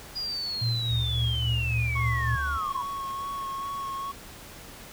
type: linear sweep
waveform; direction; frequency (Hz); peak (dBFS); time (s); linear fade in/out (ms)
sine; down; 4902 to 952; -29; 0.15-2.83; 20
type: tone with tremolo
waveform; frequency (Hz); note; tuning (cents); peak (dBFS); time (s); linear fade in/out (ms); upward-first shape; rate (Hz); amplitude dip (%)
sine; 115.8; A#2; -11; -23; 0.61-2.36; 10; triangle; 3.6; 60
type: tone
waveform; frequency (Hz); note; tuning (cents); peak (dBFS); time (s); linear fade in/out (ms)
sine; 71.7; D2; -41; -30; 0.9-2.58; 10
type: tone with vibrato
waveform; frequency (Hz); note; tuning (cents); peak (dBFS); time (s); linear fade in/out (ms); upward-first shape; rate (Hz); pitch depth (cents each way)
triangle; 1100; C#6; -14; -29; 1.95-4.12; 10; sine; 2.4; 21
effects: pink hiss -45 dBFS RMS until 4.92 s